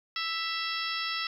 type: harmonic tone with a mistuned harmonic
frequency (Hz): 659.3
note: E5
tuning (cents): 0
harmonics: 2 / 3 / 4 / 5 / 6 / 7 / 8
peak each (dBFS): -36 / -37 / -38 / -38 / -39 / -41 / -37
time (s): 0.16-1.27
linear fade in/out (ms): 2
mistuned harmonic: 4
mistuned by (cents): +25
effects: 10-bit